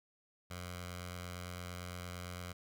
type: tone with notch filter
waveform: 10% pulse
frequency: 88.8 Hz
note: F2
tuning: 29 cents sharp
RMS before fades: -45 dBFS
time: 0.5-2.53 s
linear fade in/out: 10 ms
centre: 320 Hz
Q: 0.51
effects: none